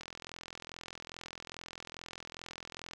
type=click train; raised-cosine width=0.2 ms; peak=-26 dBFS; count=125; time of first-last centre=0.01-2.935 s; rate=42.4 Hz; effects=none